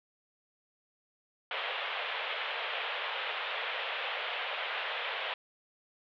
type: band-pass noise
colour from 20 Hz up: white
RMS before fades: -36 dBFS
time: 1.51-5.34 s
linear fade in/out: 2 ms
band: 460 to 3400 Hz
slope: 48 dB/octave
effects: none